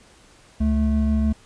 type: tone pair together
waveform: triangle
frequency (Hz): 70.4 / 217.8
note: C#2 / A3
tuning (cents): +27 / -17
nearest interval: octave + minor sixth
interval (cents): 1956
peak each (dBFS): -18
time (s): 0.6-1.33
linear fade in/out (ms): 10
effects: pink hiss -52 dBFS RMS until 1.45 s + resampled to 22050 Hz